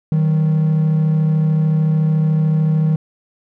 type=tone pair together; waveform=triangle; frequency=156.3 / 189.97 Hz; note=D#3 / F#3; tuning=+8 / +46 cents; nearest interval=minor third; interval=338 cents; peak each=-10 / -20 dBFS; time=0.12-2.96 s; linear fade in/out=2 ms; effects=tanh soft clip ceiling -6 dBFS